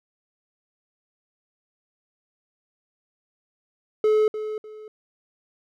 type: tone with echo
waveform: triangle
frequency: 429.6 Hz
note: A4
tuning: 41 cents flat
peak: -14 dBFS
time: 4.04-4.28 s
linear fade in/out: 2 ms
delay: 300 ms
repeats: 2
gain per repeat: -11 dB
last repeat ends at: 4.88 s
effects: none